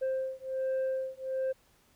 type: beating tone pair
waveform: sine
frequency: 525 / 526.3 Hz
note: C5 / C5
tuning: +6 / +10 cents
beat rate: 1.3 Hz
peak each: -31 dBFS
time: 0.01-1.53 s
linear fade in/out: 20 ms
effects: tanh soft clip ceiling -27 dBFS + pink hiss -66 dBFS RMS until 1.95 s